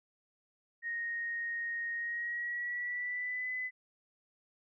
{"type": "tone with pitch glide", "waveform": "sine", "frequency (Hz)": [1864.7, 2010], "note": ["A#6", "B6"], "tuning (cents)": [0, 30], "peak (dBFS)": -34, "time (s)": [0.82, 3.71], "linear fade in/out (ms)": 50, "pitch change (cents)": 130, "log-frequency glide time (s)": [1.94, 3.49], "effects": []}